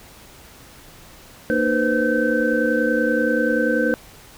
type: tone cluster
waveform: sine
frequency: 232.2 / 303.6 / 489.6 / 520 / 1539 Hz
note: A#3 / D#4 / B4 / C5 / G6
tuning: -7 / -42 / -15 / -11 / -32 cents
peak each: -23 dBFS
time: 1.5-3.94 s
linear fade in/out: 0 ms
effects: pink hiss -45 dBFS RMS until 4.37 s